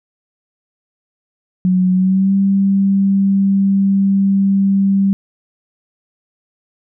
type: tone with pitch glide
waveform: sine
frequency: 183.9 to 195.96 Hz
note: F#3 to G3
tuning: -10 to 0 cents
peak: -10 dBFS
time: 1.65-5.13 s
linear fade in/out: 0 ms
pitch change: +110 cents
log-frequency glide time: 1.93-2.34 s
effects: none